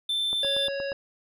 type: tone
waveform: triangle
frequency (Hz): 3547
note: A7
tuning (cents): +13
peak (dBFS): -23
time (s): 0.09-0.68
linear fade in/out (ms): 5
type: click train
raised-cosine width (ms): 1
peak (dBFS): -25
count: 6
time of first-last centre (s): 0.33-0.919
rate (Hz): 8.49
type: harmonic tone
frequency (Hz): 554.4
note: C#5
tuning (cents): 0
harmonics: 1 / 3 / 5 / 7 / 9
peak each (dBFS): -29 / -37 / -40 / -48 / -43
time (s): 0.43-0.93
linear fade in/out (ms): 2
effects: none